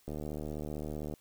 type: click train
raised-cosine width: 2 ms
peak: -26 dBFS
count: 81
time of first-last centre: 0.08-1.138 s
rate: 75.6 Hz
effects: white hiss -66 dBFS RMS until 1.2 s